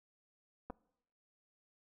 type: clicks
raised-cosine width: 1 ms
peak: -30 dBFS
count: 2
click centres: 0.7 / 0.704 s
effects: noise-tail reverb RT60 0.8 s tail -23 dB re dry